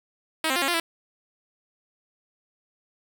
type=tone with pitch steps; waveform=5% pulse; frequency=318.5 / 264 / 350.1 / 273.4 / 348.1 / 331.3 Hz; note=D#4 / C4 / F4 / C#4 / F4 / E4; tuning=+41 / +16 / +4 / -24 / -6 / +9 cents; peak=-11 dBFS; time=0.44-0.8 s; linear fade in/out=2 ms; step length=60 ms; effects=none